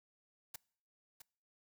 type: noise with echo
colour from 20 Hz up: white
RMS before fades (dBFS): -45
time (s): 0.54-0.56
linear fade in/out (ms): 5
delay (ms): 660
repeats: 1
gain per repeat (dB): -9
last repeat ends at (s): 1.22
effects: noise-tail reverb RT60 0.6 s tail -25 dB re dry